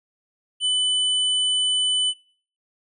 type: tone with tanh clipping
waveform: sine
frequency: 3000 Hz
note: F#7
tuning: 23 cents sharp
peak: -20 dBFS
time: 0.6-2.14 s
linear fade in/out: 50 ms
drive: 15 dB
effects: noise-tail reverb RT60 0.5 s tail -25 dB re dry + resampled to 24000 Hz